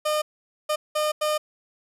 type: tone bursts at uneven times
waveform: 30% pulse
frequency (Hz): 608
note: D#5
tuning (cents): -40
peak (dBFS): -19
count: 4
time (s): 0.05-0.22 / 0.69-0.76 / 0.95-1.12 / 1.21-1.38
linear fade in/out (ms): 10
effects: resampled to 32000 Hz + 10-bit